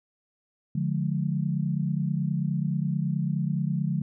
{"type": "chord", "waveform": "sine", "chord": "D diminished", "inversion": "none", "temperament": "just", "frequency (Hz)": [146.83, 176.2, 211.4], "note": ["D3", "F3", "Ab3"], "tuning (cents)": [0, 16, 31], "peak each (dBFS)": [-27, -28, -32], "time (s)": [0.75, 4.02], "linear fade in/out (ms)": 5, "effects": []}